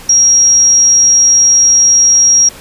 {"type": "tone", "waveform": "sine", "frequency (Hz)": 5640, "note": "F8", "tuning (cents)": 16, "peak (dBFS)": -4, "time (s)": [0.09, 2.49], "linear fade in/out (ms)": 5, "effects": ["pink hiss -33 dBFS RMS until 2.6 s", "resampled to 32000 Hz"]}